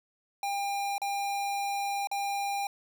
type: tone with dropouts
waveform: square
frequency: 801 Hz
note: G5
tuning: 37 cents sharp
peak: -30 dBFS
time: 0.43-2.67 s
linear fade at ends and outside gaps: 2 ms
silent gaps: 0.981-1.017 / 2.072-2.114 s
effects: none